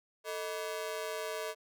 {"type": "ring-modulated tone", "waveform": "sawtooth", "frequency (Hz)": 534, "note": "C5", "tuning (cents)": 35, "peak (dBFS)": -29, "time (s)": [0.24, 1.55], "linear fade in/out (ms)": 50, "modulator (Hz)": 90.6, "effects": []}